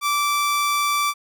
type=tone; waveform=sawtooth; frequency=1165 Hz; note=D6; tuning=14 cents flat; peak=-15 dBFS; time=0.01-1.14 s; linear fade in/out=50 ms; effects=none